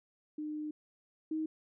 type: tone pair in turn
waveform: sine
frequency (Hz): 303.4 / 314.3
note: D#4 / D#4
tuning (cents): -44 / +18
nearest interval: minor second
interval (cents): 62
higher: second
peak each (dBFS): -36 / -32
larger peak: second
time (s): 0.38-0.71 / 1.31-1.46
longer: first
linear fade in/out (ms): 5
effects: none